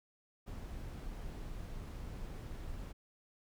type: noise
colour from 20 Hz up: brown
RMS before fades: -44 dBFS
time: 0.46-2.93 s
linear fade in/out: 20 ms
effects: none